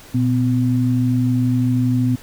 sine tone pair together, 120.06 / 252.5 Hz, B2 / B3, -48 / +39 cents, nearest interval octave + minor second, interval 1287 cents, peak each -17 dBFS, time 0.14-2.16 s, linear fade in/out 10 ms, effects pink hiss -42 dBFS RMS until 2.22 s

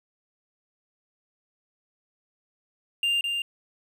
triangle tone with echo, 2796 Hz, F7, 1 cent sharp, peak -20 dBFS, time 3.03-3.21 s, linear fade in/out 2 ms, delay 210 ms, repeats 1, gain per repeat -4 dB, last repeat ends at 3.42 s, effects none

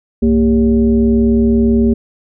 sine tone with frequency modulation, 229.9 Hz, A#3, 24 cents flat, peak -8 dBFS, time 0.22-1.94 s, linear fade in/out 10 ms, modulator 166 Hz, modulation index 0.85, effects none

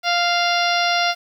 harmonic tone, 697 Hz, F5, 4 cents flat, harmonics 1 / 2 / 3 / 4 / 5 / 6 / 7 / 8, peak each -20 / -23 / -25 / -26 / -27 / -28 / -28 / -29 dBFS, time 0.03-1.15 s, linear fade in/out 50 ms, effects 8-bit

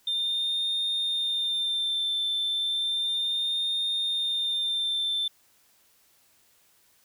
sine tone with vibrato, 3598 Hz, A7, 38 cents sharp, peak -23 dBFS, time 0.07-5.28 s, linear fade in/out 5 ms, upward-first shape sine, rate 0.33 Hz, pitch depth 26 cents each way, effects tanh soft clip ceiling -23 dBFS + white hiss -63 dBFS RMS until 7.04 s

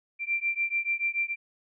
sine beating tone pair, 2356 / 2362.9 Hz, D7 / D7, +5 / +10 cents, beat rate 6.9 Hz, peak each -29 dBFS, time 0.19-1.36 s, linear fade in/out 50 ms, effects none

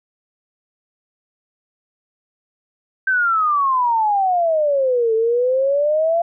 sine exponential two-way sweep, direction down then up, 1568 to 440 to 688 Hz, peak -14 dBFS, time 3.07-6.22 s, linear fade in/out 5 ms, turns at 5.14 s, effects none

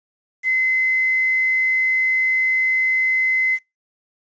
sine tone with quantisation, 2050 Hz, C7, 36 cents flat, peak -15 dBFS, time 0.43-3.59 s, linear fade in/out 50 ms, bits 7, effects noise-tail reverb RT60 0.2 s tail -24 dB re dry + resampled to 16000 Hz

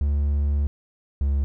triangle tone pair in turn, 72 / 69.95 Hz, D2 / C#2, -34 / +16 cents, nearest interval minor second, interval 50 cents, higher first, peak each -17 / -17 dBFS, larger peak neither, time 0.01-0.67 / 1.21-1.44 s, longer first, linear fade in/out 0 ms, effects none

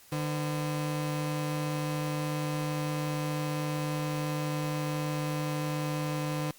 30% pulse tone pair together, 150.49 / 510 Hz, D3 / C5, +43 / -44 cents, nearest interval octave + major sixth, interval 2113 cents, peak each -28 / -34 dBFS, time 0.12-6.51 s, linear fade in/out 2 ms, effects white hiss -56 dBFS RMS until 6.58 s + Opus 48 kbps

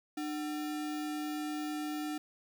sine tone with sample-and-hold, 301.5 Hz, D4, 46 cents sharp, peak -34 dBFS, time 0.17-2.18 s, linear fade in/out 5 ms, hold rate 1050 Hz, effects none

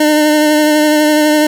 25% pulse tone with vibrato, 302.9 Hz, D#4, 46 cents flat, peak -4 dBFS, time 0-1.47 s, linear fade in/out 5 ms, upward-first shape triangle, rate 12 Hz, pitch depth 25 cents each way, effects none

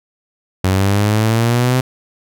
sawtooth exponential sweep, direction up, 92.5 to 129.6 Hz, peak -8 dBFS, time 0.64-1.81 s, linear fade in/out 5 ms, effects none

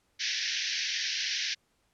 white band-pass noise, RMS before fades -32 dBFS, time 0.19-1.55 s, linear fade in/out 20 ms, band 1600 to 6000 Hz, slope 96 dB/octave, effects pink hiss -72 dBFS RMS until 1.93 s + low-pass 11000 Hz 12 dB/octave

